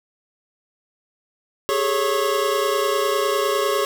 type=tone cluster; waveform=square; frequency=398.3 / 428.2 / 554 / 1096 Hz; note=G4 / A4 / C#5 / C#6; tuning=+28 / -47 / -1 / -20 cents; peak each=-25 dBFS; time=1.69-3.85 s; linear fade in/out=0 ms; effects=none